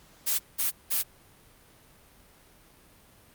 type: noise bursts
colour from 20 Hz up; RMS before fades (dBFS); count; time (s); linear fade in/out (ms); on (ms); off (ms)
blue; -26; 3; 0.26-1.03; 20; 130; 190
effects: pink hiss -57 dBFS RMS until 3.34 s + Opus 48 kbps